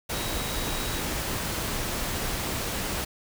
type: tone in noise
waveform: sine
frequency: 3844 Hz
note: B7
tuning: 48 cents flat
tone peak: -40 dBFS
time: 0.13-1.01 s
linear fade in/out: 10 ms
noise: pink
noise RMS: -30 dBFS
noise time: 0.09-3.05 s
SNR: -13 dB
effects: none